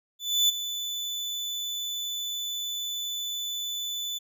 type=tone with ADSR envelope; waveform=35% pulse; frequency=3493 Hz; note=A7; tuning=13 cents flat; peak=-16 dBFS; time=0.19-4.19 s; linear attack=300 ms; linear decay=15 ms; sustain=-12 dB; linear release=18 ms; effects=none